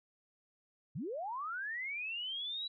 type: linear sweep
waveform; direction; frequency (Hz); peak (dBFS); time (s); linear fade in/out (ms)
sine; up; 110 to 3951; -37; 0.95-2.68; 10
effects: none